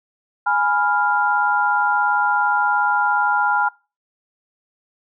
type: chord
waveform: sine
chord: F diminished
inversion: first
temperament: equal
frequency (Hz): 830.6 / 987.8 / 1396.9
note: Ab5 / Cb6 / F6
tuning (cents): 0 / 0 / 0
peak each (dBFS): -19 / -22 / -19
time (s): 0.46-3.69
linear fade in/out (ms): 10
effects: noise-tail reverb RT60 0.3 s tail -23 dB re dry